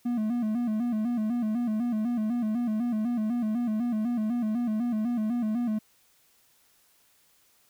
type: tone with vibrato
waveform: triangle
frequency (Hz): 228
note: A#3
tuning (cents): -38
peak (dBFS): -23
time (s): 0.05-5.79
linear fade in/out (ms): 10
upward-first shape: square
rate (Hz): 4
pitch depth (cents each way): 100
effects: white hiss -64 dBFS RMS until 7.69 s